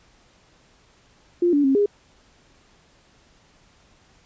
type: tone with pitch steps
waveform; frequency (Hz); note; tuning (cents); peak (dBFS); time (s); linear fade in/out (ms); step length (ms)
sine; 349.2 / 288.1 / 270 / 409.3; F4 / D4 / C#4 / G#4; 0 / -33 / -45 / -25; -15; 1.42-1.86; 5; 110
effects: pink hiss -57 dBFS RMS until 4.25 s + resampled to 16000 Hz